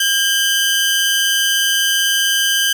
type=tone pair together; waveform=sawtooth; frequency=1608 / 3035 Hz; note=G6 / F#7; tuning=+44 / +43 cents; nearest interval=major seventh; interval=1099 cents; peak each=-13 dBFS; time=0-2.73 s; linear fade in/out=5 ms; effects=none